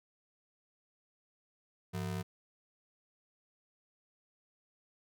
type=ring-modulated tone; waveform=square; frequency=138.59 Hz; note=C#3; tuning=in tune; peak=-33 dBFS; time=1.93-2.23 s; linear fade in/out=20 ms; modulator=36.5 Hz; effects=none